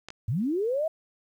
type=clicks; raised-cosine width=0.2 ms; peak=-21 dBFS; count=2; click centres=0.086 / 0.104 s
type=linear sweep; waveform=sine; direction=up; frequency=92.5 to 659.3 Hz; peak=-24 dBFS; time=0.28-0.88 s; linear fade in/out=5 ms
effects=10-bit